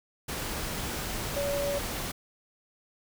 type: tone in noise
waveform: sine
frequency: 568 Hz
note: C#5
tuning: 42 cents sharp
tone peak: -28 dBFS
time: 1.36-1.79 s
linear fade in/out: 10 ms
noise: pink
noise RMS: -34 dBFS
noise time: 0.28-2.12 s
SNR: +3 dB
effects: none